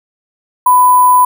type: tone with sample-and-hold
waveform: sine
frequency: 998 Hz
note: B5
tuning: 18 cents sharp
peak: -4 dBFS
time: 0.66-1.25 s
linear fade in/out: 5 ms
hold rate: 11025 Hz
effects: none